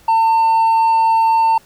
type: tone with hard clipping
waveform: sine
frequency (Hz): 901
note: A5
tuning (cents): +41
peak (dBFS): -11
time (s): 0.08-1.58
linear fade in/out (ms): 5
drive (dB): 2
effects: pink hiss -49 dBFS RMS until 1.65 s